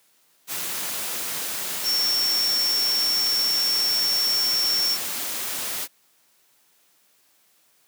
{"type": "tone in noise", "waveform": "sine", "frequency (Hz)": 5460, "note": "F8", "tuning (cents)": -40, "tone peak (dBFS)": -20, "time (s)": [1.83, 4.98], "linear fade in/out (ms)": 50, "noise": "white", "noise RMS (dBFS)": -29, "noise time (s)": [0.47, 5.88], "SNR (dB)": 6, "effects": ["white hiss -62 dBFS RMS until 7.87 s", "high-pass 150 Hz 12 dB/octave"]}